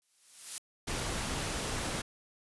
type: noise with exponential growth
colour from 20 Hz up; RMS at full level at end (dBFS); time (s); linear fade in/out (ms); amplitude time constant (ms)
blue; -34; 0.02-0.58; 0; 120
type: noise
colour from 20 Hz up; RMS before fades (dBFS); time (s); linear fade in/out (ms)
pink; -35; 0.87-2.02; 10
effects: resampled to 24000 Hz